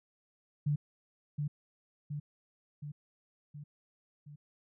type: tone with echo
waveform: sine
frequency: 146.83 Hz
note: D3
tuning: in tune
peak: -27 dBFS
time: 0.66-0.76 s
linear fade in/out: 10 ms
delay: 720 ms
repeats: 5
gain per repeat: -4 dB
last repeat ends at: 4.36 s
effects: none